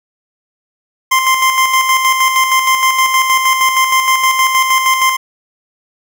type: tone with tremolo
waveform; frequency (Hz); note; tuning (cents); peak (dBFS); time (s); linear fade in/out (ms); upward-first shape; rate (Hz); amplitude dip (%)
25% pulse; 1046.5; C6; 0; -4; 1.11-5.17; 10; square; 6.4; 45
effects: none